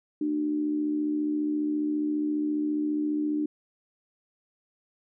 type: tone with amplitude modulation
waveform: sine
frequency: 300 Hz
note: D4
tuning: 37 cents sharp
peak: -22 dBFS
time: 0.21-3.46 s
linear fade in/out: 5 ms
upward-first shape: sine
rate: 74.7 Hz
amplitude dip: 55%
effects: none